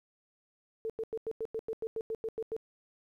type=tone bursts; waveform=sine; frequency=445.9 Hz; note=A4; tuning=23 cents sharp; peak=-32 dBFS; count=13; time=0.85-2.565 s; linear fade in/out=0 ms; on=47 ms; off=92 ms; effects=12-bit